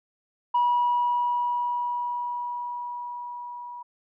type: tone with level ramp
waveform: sine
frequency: 969 Hz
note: B5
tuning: 33 cents flat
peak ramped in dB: -17 to -36 dBFS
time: 0.54-3.83 s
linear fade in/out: 10 ms
effects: tanh soft clip ceiling -16 dBFS